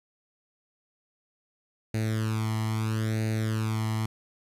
sawtooth tone with flanger, 110 Hz, A2, in tune, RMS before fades -28 dBFS, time 1.94-4.06 s, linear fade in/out 5 ms, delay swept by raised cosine 0.46 to 0.98 ms, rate 0.76 Hz, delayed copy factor +0.8, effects resampled to 32000 Hz + 10-bit

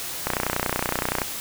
click train, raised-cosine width 0.5 ms, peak -7 dBFS, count 30, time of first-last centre 0.27-1.218 s, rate 30.6 Hz, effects white hiss -32 dBFS RMS until 1.4 s

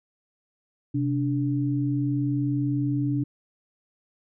sine tone pair together, 129.7 / 290 Hz, C3 / D4, -15 / -22 cents, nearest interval octave + major second, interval 1393 cents, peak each -25 dBFS, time 0.94-3.24 s, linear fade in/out 10 ms, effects none

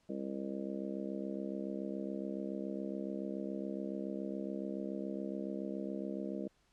harmonic tone, 67.1 Hz, C2, 44 cents sharp, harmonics 3 / 4 / 5 / 6 / 7 / 8 / 9, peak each -41 / -44 / -43 / -54 / -46 / -51 / -47 dBFS, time 0.09-6.48 s, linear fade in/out 5 ms, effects pink hiss -73 dBFS RMS until 6.72 s + low-pass 8000 Hz 12 dB/octave

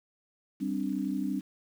sine chord, G suspended fourth, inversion none, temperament equal, 196 / 261.6 / 293.7 Hz, G3 / C4 / D4, 0 / 0 / 0 cents, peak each -33 dBFS, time 0.6-1.41 s, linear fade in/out 20 ms, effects 9-bit

